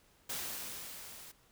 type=noise with level ramp; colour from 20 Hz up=white; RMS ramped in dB=-38 to -52 dBFS; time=0.29-1.32 s; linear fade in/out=10 ms; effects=pink hiss -67 dBFS RMS until 1.51 s